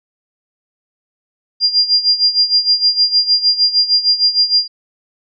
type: tone with tremolo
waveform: sine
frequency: 4800 Hz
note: D8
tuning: 37 cents sharp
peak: -7 dBFS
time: 1.6-4.68 s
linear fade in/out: 50 ms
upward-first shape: sine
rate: 6.5 Hz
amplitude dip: 80%
effects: none